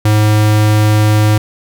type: tone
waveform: square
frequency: 106.5 Hz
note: G#2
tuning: 44 cents sharp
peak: -8 dBFS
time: 0.05-1.38 s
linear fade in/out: 5 ms
effects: none